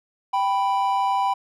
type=tone pair together; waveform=triangle; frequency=784 / 989.4 Hz; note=G5 / B5; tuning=0 / +3 cents; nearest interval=major third; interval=403 cents; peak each=-20 dBFS; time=0.33-1.34 s; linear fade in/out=10 ms; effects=none